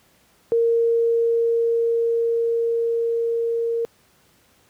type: tone with level ramp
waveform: sine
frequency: 463.1 Hz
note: A#4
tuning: 11 cents flat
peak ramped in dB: -15 to -20 dBFS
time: 0.52-3.85 s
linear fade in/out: 0 ms
effects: pink hiss -58 dBFS RMS until 4.69 s + high-pass 80 Hz 12 dB/octave